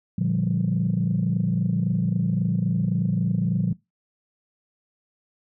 sine chord, G minor seventh, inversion first, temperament equal with one note detuned, 116.54 / 146.83 / 174.61 / 198.28 Hz, Bb2 / D3 / F3 / G3, 0 / 0 / 0 / +20 cents, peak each -26 / -27 / -22 / -28 dBFS, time 0.18-3.73 s, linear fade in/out 5 ms, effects noise-tail reverb RT60 0.2 s tail -20 dB re dry + tanh soft clip ceiling -13 dBFS

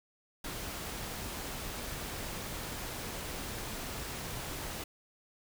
pink noise, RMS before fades -40 dBFS, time 0.44-4.84 s, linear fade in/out 5 ms, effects none

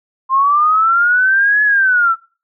sine linear two-way sweep, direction up then down, 1046.5 to 1710 to 1315 Hz, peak -9 dBFS, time 0.29-2.16 s, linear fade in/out 50 ms, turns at 1.63 s, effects noise-tail reverb RT60 0.4 s tail -26 dB re dry

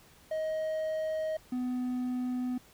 triangle tone pair in turn, 629 / 250.3 Hz, D#5 / B3, +19 / +23 cents, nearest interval octave + major third, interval 1596 cents, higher first, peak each -28 dBFS, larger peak neither, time 0.31-1.37 / 1.52-2.58 s, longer neither, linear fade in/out 5 ms, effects pink hiss -59 dBFS RMS until 2.73 s

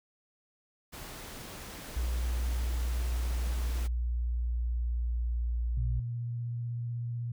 pink noise, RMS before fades -44 dBFS, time 0.92-3.88 s, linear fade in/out 20 ms
sine tone with pitch glide, 60.3 to 58.62 Hz, B1 to A#1, -41 to +10 cents, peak -28 dBFS, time 1.96-6 s, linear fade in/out 5 ms, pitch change -49 cents, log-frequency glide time 2.68-5.87 s
sine tone with vibrato, 118.7 Hz, A#2, 32 cents sharp, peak -32 dBFS, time 5.77-7.32 s, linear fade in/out 5 ms, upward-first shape sine, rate 16 Hz, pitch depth 14 cents each way
effects none

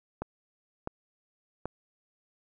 clicks, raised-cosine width 1 ms, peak -19 dBFS, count 3, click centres 0.22 / 0.874 / 1.656 s, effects none

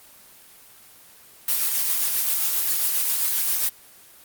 blue noise with tremolo, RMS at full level -21 dBFS, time 1.48-3.69 s, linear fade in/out 2 ms, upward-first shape sine, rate 7.5 Hz, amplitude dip 30%, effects white hiss -49 dBFS RMS until 4.24 s + Opus 24 kbps

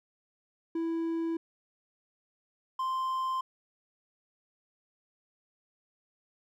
triangle tone pair in turn, 330 / 1044.1 Hz, E4 / C6, +2 / -4 cents, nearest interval octave + minor sixth, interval 1994 cents, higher second, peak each -27 dBFS, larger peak neither, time 0.75-1.37 / 2.79-3.41 s, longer neither, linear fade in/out 5 ms, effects none

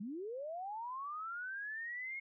sine linear sweep, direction up, 185.4 to 2174 Hz, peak -40 dBFS, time 0-2.2 s, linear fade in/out 10 ms, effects none

